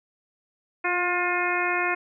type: harmonic tone with a mistuned harmonic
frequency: 355.8 Hz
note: F4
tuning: 32 cents sharp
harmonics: 1 / 2 / 3 / 4 / 5 / 6 / 7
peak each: -30 / -30 / -30 / -30 / -30 / -30 / -30 dBFS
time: 0.84-1.95 s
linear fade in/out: 10 ms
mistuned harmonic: 1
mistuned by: -21 cents
effects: none